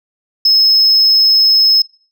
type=tone; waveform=sine; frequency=5180 Hz; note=E8; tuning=31 cents flat; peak=-4 dBFS; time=0.45-1.82 s; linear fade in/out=5 ms; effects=noise-tail reverb RT60 0.4 s tail -24 dB re dry + tanh soft clip ceiling -5 dBFS